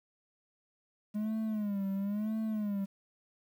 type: tone with vibrato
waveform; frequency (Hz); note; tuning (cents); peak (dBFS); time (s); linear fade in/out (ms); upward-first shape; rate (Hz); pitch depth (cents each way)
triangle; 207.2; G#3; -4; -29; 1.14-2.86; 20; sine; 0.99; 110
effects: 10-bit